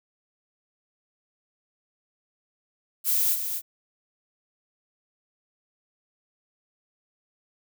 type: noise with echo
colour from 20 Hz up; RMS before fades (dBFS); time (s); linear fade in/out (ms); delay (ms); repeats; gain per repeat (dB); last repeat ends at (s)
violet; -23; 3.04-3.37; 50; 250; 1; -7; 3.62
effects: none